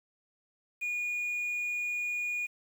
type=tone; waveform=sine; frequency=2445 Hz; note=D#7; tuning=31 cents flat; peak=-28 dBFS; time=0.81-2.47 s; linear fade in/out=20 ms; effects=tanh soft clip ceiling -29 dBFS + 9-bit